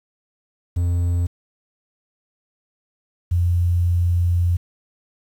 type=tone pair in turn; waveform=triangle / sine; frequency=87.31 / 87.31 Hz; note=F2 / F2; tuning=0 / 0 cents; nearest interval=unison; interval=0 cents; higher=neither; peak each=-15 dBFS; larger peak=neither; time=0.76-1.27 / 3.31-4.57 s; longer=second; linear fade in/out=10 ms; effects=8-bit